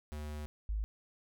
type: tone pair in turn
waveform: square / sine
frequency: 75 / 52.64 Hz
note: D2 / G#1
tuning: +37 / +24 cents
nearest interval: tritone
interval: 613 cents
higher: first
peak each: -40 / -32 dBFS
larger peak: second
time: 0.12-0.46 / 0.69-0.84 s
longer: first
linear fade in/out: 0 ms
effects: none